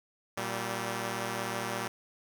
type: tone pair together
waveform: 5% pulse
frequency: 117.27 / 193.5 Hz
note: A#2 / G3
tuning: +11 / -22 cents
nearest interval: major sixth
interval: 867 cents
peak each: -24 dBFS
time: 0.37-1.88 s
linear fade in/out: 5 ms
effects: none